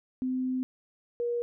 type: tone pair in turn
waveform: sine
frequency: 256.7 / 476.8 Hz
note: C4 / A#4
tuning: -33 / +39 cents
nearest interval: major seventh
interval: 1072 cents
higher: second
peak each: -27 dBFS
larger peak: neither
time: 0.22-0.63 / 1.2-1.42 s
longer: first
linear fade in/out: 0 ms
effects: none